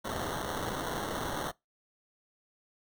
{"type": "noise with sample-and-hold", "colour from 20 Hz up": "white", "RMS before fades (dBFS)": -35, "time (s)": [0.04, 1.52], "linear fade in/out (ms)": 20, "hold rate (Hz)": 2450, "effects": ["noise-tail reverb RT60 0.2 s tail -24 dB re dry"]}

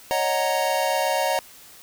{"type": "chord", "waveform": "square", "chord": "D# minor seventh", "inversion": "third", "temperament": "equal", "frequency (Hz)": [554.4, 622.3, 740, 932.3], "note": ["C#5", "D#5", "F#5", "A#5"], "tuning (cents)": [0, 0, 0, 0], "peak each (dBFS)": -27, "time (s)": [0.11, 1.39], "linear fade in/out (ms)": 0, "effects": ["white hiss -47 dBFS RMS until 1.82 s"]}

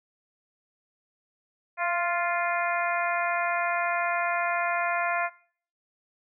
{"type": "harmonic tone with a mistuned harmonic", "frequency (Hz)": 349.2, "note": "F4", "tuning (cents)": 0, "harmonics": [2, 3, 4, 5, 6, 7], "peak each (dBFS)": [-29, -31, -32, -33, -34, -34], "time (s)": [1.77, 5.3], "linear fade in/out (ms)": 50, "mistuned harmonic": 2, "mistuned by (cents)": -25, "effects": ["noise-tail reverb RT60 0.5 s tail -19 dB re dry"]}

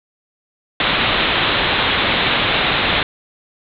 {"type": "low-pass noise", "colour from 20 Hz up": "white", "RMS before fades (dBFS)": -17, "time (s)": [0.8, 3.03], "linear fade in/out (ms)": 2, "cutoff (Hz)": 3900, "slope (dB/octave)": 96, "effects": []}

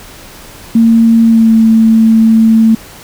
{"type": "tone with pitch glide", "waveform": "sine", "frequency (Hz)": [228.1, 223.5], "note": ["A#3", "A3"], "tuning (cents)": [-37, 27], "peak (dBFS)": -3, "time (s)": [0.75, 2.75], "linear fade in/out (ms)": 5, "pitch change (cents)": -36, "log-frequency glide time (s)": [1.23, 1.56], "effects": ["pink hiss -33 dBFS RMS until 3.03 s"]}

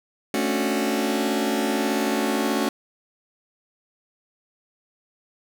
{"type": "chord", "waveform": "sawtooth", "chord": "D major seventh", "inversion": "second", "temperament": "just", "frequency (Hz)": [220.2, 275.3, 293.7, 367.1], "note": ["A3", "C#4", "D4", "F#4"], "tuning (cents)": [2, -12, 0, -14], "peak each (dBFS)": [-22, -22, -26, -23], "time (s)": [0.34, 2.69], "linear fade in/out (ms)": 2, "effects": []}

